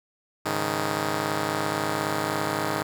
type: chord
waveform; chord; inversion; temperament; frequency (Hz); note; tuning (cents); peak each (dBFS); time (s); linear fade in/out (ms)
5% pulse; Ab suspended fourth; none; just; 103.83 / 138.43 / 155.74; Ab2 / Db3 / Eb3; 0 / -2 / +2; -20 / -21 / -18; 0.45-2.83; 10
effects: none